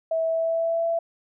sine tone with pitch glide, 651 to 668.5 Hz, E5 to E5, -22 to +24 cents, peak -21 dBFS, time 0.11-0.99 s, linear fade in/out 5 ms, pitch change +46 cents, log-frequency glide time 0.24-0.87 s, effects none

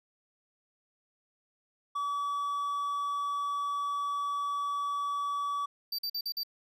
triangle tone, 1144 Hz, D6, 46 cents flat, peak -28 dBFS, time 1.95-5.66 s, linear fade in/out 10 ms
square tone bursts, 4651 Hz, D8, 18 cents flat, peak -32 dBFS, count 5, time 5.92-6.434 s, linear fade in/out 5 ms, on 66 ms, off 46 ms
effects none

